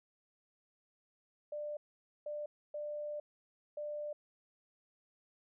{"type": "tone bursts at uneven times", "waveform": "sine", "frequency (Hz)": 594, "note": "D5", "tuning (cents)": 20, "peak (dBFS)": -38, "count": 4, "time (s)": [[1.52, 1.77], [2.26, 2.46], [2.74, 3.2], [3.77, 4.13]], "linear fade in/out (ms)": 5, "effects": []}